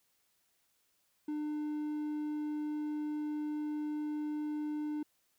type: tone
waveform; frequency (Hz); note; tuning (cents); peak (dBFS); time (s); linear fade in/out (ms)
triangle; 300.4; D4; +39; -32; 1.28-5.03; 5
effects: white hiss -75 dBFS RMS until 5.38 s